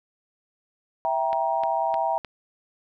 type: chord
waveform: sine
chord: E diminished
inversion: none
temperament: equal with one note detuned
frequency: 659.3 / 784 / 942.1 Hz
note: E5 / G5 / Bb5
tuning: 0 / 0 / +18 cents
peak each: -26 dBFS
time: 1.05-2.18 s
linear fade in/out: 0 ms
type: click train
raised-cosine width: 0.3 ms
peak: -20 dBFS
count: 4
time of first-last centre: 1.33-2.247 s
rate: 3.27 Hz
effects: none